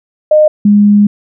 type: tone pair in turn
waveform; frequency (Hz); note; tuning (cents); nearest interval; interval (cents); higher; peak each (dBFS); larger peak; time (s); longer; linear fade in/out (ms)
sine; 612 / 205.8; D#5 / G#3; -29 / -16; octave + perfect fifth; 1887; first; -3; neither; 0.31-0.48 / 0.65-1.07; second; 5
effects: none